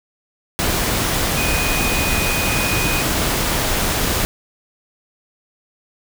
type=tone in noise; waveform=sine; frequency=2485 Hz; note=D#7; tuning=3 cents flat; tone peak=-23 dBFS; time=1.37-3.02 s; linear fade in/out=0 ms; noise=pink; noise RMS=-19 dBFS; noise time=0.59-4.25 s; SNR=-7 dB; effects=none